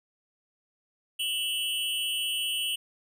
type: tone with amplitude modulation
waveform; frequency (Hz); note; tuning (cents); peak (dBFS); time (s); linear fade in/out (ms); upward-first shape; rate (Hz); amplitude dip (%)
square; 2960; F#7; 0; -24; 1.19-2.76; 10; sine; 255; 95
effects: none